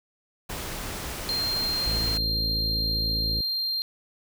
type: noise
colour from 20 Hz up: pink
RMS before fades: -34 dBFS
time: 0.49-2.18 s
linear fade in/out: 10 ms
type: tone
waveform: triangle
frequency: 4186 Hz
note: C8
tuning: in tune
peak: -24 dBFS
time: 1.29-3.82 s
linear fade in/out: 0 ms
type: harmonic tone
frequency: 55 Hz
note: A1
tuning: in tune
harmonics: 1 / 2 / 3 / 4 / 5 / 6 / 8 / 9 / 10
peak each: -29 / -35 / -39 / -41 / -43 / -45 / -47 / -48 / -49 dBFS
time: 1.86-3.41 s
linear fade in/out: 5 ms
effects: none